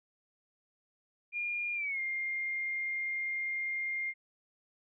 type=tone with pitch glide; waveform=sine; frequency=2415 to 2115 Hz; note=D7 to C7; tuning=+48 to +18 cents; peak=-32 dBFS; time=1.32-4.14 s; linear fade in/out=50 ms; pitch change=-230 cents; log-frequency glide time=1.75-2 s; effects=none